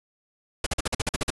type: noise bursts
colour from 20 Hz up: pink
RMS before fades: -25 dBFS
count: 10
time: 0.64-1.304 s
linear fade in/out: 5 ms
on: 25 ms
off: 46 ms
effects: resampled to 24000 Hz